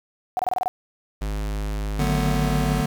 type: tone bursts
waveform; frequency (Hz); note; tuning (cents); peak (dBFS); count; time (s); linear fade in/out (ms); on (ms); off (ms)
sine; 740; F#5; 0; -19; 7; 0.37-0.68; 0; 22; 26
type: tone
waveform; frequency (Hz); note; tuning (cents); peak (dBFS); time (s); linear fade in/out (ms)
square; 51.7; G#1; -7; -25; 1.21-2.82; 10
type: chord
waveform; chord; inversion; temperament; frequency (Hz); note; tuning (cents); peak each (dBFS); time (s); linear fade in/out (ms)
square; B minor seventh; first; just; 148.16 / 185.21 / 222.2 / 246.9; D3 / F#3 / A3 / B3; +16 / +2 / +17 / 0; -24 / -30 / -30 / -29; 1.99-2.86; 5
effects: 8-bit